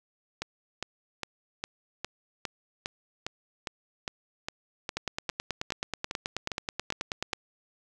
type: two click trains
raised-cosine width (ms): 0.2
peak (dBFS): -15 / -13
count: 18 / 23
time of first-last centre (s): 0.42-7.331 / 4.97-7.333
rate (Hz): 2.46 / 9.31
effects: none